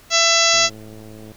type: harmonic tone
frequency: 668 Hz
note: E5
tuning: 23 cents sharp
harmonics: 1 / 2 / 3 / 4 / 5 / 6 / 7 / 8 / 9 / 10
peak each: -22 / -22 / -22 / -22 / -22 / -22 / -22 / -22 / -22 / -22 dBFS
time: 0.1-0.7 s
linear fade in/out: 50 ms
type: click train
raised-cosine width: 2 ms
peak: -27 dBFS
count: 85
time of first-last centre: 0.54-1.318 s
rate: 108 Hz
effects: pink hiss -48 dBFS RMS until 1.36 s